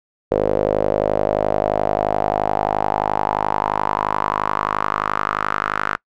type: tone with band-pass filter sweep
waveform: sawtooth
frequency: 51.5 Hz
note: G#1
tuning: 14 cents flat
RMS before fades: -20 dBFS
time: 0.31-5.97 s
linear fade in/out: 5 ms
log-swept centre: 500 to 1400 Hz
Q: 4.3
effects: noise-tail reverb RT60 0.1 s tail -25 dB re dry